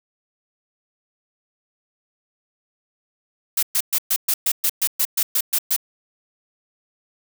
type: noise bursts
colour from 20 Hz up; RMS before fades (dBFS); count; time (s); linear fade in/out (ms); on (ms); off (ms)
blue; -19; 13; 3.57-5.764; 5; 58; 120
effects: none